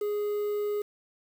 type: tone with quantisation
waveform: triangle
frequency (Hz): 415.3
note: G#4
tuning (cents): 0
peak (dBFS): -25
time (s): 0.01-0.82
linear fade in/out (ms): 5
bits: 8
effects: none

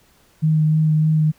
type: tone with vibrato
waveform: sine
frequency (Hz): 155.56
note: D#3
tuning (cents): 0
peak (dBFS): -13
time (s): 0.42-1.32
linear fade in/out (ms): 20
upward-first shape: sine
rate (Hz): 3.3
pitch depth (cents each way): 14
effects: pink hiss -56 dBFS RMS until 1.38 s

